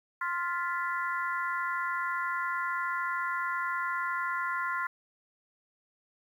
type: harmonic tone with a mistuned harmonic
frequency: 349.2 Hz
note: F4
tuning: in tune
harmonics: 3 / 4 / 5 / 6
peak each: -33 / -33 / -38 / -39 dBFS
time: 0.21-4.87 s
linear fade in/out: 5 ms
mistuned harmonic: 6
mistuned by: -92 cents
effects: 10-bit